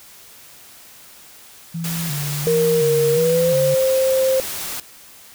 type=tone with vibrato; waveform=sine; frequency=155.56 Hz; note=D#3; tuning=in tune; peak=-23 dBFS; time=1.74-3.75 s; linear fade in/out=10 ms; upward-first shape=square; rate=1.4 Hz; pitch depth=120 cents each way
type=noise; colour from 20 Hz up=white; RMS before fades=-28 dBFS; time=1.84-4.8 s; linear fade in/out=2 ms
type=tone with pitch glide; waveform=sine; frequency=466.2 to 526.3 Hz; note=A#4 to C5; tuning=0 to +10 cents; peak=-14 dBFS; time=2.47-4.4 s; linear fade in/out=0 ms; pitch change=+210 cents; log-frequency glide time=3.09-3.58 s
effects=white hiss -44 dBFS RMS until 5.34 s